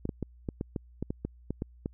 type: clicks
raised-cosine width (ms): 3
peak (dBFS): -19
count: 12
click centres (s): 0.054 / 0.092 / 0.227 / 0.488 / 0.611 / 0.762 / 1.026 / 1.105 / 1.25 / 1.506 / 1.621 / 1.859
effects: added 60 Hz sine -52 dBFS peak until 1.93 s